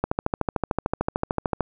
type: click train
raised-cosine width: 1 ms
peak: -8 dBFS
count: 22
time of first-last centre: 0.04-1.607 s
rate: 13.4 Hz
effects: none